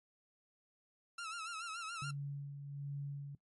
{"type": "tone with vibrato", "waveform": "sawtooth", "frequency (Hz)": 1339, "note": "E6", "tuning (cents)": 27, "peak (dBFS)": -38, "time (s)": [1.18, 2.11], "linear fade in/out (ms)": 5, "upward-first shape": "sine", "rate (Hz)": 7, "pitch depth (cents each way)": 86}
{"type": "tone with tremolo", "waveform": "sine", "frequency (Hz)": 141.7, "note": "C#3", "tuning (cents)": 38, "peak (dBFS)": -38, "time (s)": [2.02, 3.35], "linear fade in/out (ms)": 2, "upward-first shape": "sine", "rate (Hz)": 1.3, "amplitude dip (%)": 50}
{"effects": ["noise-tail reverb RT60 0.1 s tail -18 dB re dry", "MP3 48 kbps"]}